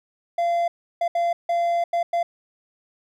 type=tone bursts at uneven times; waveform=triangle; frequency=687 Hz; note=F5; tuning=29 cents flat; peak=-17 dBFS; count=6; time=0.38-0.68 / 1.01-1.08 / 1.15-1.33 / 1.49-1.84 / 1.93-2.03 / 2.13-2.23 s; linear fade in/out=5 ms; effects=none